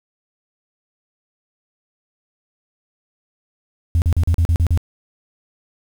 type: tone bursts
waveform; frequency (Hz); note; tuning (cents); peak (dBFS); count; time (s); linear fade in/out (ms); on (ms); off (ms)
sine; 83.8; E2; +29; -10; 8; 3.95-4.775; 0; 69; 39
effects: tanh soft clip ceiling -10 dBFS + 7-bit